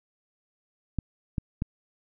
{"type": "clicks", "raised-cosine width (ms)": 5, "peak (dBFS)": -15, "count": 3, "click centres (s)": [0.987, 1.382, 1.621], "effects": []}